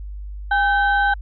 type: ring-modulated tone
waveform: triangle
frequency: 1174.7 Hz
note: D6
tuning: in tune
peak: -10 dBFS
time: 0.51-1.14 s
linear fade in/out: 5 ms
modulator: 366 Hz
effects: added 50 Hz sine -29 dBFS peak until 1.21 s + resampled to 11025 Hz